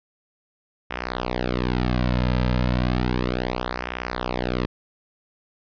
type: tone with flanger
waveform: sawtooth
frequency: 61.74 Hz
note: B1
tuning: in tune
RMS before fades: -24 dBFS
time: 0.9-4.66 s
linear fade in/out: 10 ms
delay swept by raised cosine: 0.23 to 2.73 ms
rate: 0.33 Hz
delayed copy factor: -0.9
effects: resampled to 11025 Hz